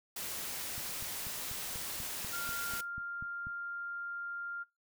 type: noise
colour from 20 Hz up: white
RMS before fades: -40 dBFS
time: 0.16-2.81 s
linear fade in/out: 5 ms
type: click train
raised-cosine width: 5 ms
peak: -35 dBFS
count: 12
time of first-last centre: 0.78-3.469 s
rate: 4.09 Hz
type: tone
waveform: sine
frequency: 1396.9 Hz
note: F6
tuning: in tune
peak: -38 dBFS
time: 2.32-4.64 s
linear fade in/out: 20 ms
effects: noise-tail reverb RT60 0.2 s tail -19 dB re dry